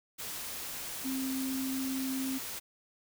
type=tone in noise; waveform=sine; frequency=264.4 Hz; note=C4; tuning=18 cents sharp; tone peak=-32 dBFS; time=1.04-2.39 s; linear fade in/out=20 ms; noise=white; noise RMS=-40 dBFS; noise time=0.18-2.6 s; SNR=+5 dB; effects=none